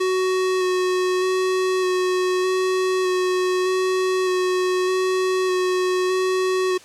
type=tone with vibrato; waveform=square; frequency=370 Hz; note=F#4; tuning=in tune; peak=-19 dBFS; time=0-6.78 s; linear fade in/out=10 ms; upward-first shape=square; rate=0.82 Hz; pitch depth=12 cents each way; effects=white hiss -46 dBFS RMS until 6.84 s + low-pass 8000 Hz 12 dB/octave